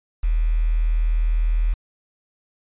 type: tone with quantisation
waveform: sine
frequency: 40.04 Hz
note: E1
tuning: 50 cents flat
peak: -16 dBFS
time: 0.23-1.74 s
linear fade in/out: 10 ms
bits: 7
effects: resampled to 8000 Hz